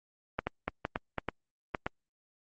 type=clicks; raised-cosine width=0.5 ms; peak=-15 dBFS; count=9; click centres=0.39 / 0.47 / 0.68 / 0.851 / 0.959 / 1.183 / 1.287 / 1.748 / 1.865 s; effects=Opus 24 kbps